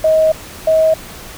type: tone pair in turn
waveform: sine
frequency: 632 / 636.8 Hz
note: D#5 / D#5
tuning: +27 / +40 cents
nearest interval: unison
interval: 13 cents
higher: second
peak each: -8 dBFS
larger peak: neither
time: 0.04-0.32 / 0.67-0.94 s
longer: first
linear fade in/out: 5 ms
effects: pink hiss -33 dBFS RMS until 1.37 s